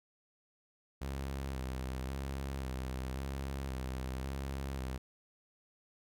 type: tone with vibrato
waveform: sawtooth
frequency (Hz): 66.3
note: C2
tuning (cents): +23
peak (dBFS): -33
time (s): 1.01-4.98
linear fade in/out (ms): 10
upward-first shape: square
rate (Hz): 0.93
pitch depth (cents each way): 39
effects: none